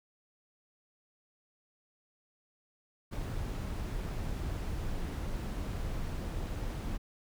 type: noise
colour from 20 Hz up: brown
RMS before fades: -36 dBFS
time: 3.11-6.98 s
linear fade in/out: 20 ms
effects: none